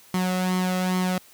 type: tone with flanger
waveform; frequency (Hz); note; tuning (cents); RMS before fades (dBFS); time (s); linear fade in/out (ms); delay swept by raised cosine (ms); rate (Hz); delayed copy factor
sawtooth; 183.7; F#3; -12; -24; 0.14-1.18; 2; 0.94 to 1.54; 2.4; +0.6
effects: white hiss -52 dBFS RMS until 1.33 s + high-pass 60 Hz 12 dB/octave